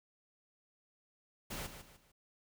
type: noise with echo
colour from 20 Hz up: pink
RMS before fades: -42 dBFS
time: 1.5-1.67 s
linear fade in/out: 10 ms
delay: 150 ms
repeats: 3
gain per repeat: -9 dB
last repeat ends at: 2.12 s
effects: none